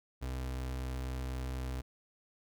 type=tone; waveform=35% pulse; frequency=64.1 Hz; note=C2; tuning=35 cents flat; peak=-34 dBFS; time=0.21-1.82 s; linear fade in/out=20 ms; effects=none